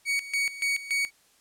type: tone with tremolo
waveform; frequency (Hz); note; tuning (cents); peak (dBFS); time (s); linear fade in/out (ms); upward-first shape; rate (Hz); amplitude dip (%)
40% pulse; 2241; C#7; +18; -23; 0.05-1.11; 50; square; 3.5; 80
effects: white hiss -62 dBFS RMS until 1.4 s + low-pass 11000 Hz 12 dB/octave